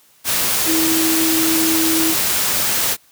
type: tone in noise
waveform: sine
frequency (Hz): 323.2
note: E4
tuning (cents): -34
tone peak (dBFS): -17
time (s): 0.65-2.15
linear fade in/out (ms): 50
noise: white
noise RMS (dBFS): -18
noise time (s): 0.24-2.97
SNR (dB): -2
effects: white hiss -53 dBFS RMS until 3.11 s + high-pass 60 Hz 12 dB/octave